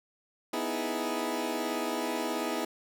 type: chord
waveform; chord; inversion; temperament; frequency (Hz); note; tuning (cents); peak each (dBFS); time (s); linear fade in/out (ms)
20% pulse; E major seventh; second; equal; 246.9 / 311.1 / 329.6 / 415.3; B3 / D#4 / E4 / G#4; 0 / 0 / 0 / 0; -31; 0.53-2.65; 5
effects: none